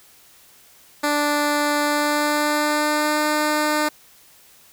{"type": "tone with pitch glide", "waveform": "10% pulse", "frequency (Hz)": [293.7, 302.1], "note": ["D4", "D4"], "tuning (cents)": [0, 49], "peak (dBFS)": -10, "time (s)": [1.03, 3.89], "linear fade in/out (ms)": 10, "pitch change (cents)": 49, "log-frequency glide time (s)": [1.82, 3.22], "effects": ["white hiss -51 dBFS RMS until 4.72 s"]}